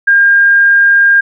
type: tone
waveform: sine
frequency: 1609 Hz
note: G6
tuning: 45 cents sharp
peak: -4 dBFS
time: 0.07-1.21 s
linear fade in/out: 10 ms
effects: none